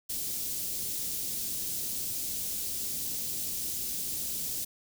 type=band-stop noise; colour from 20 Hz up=white; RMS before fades=-34 dBFS; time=0.09-4.65 s; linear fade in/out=10 ms; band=320 to 4800 Hz; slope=12 dB/octave; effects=none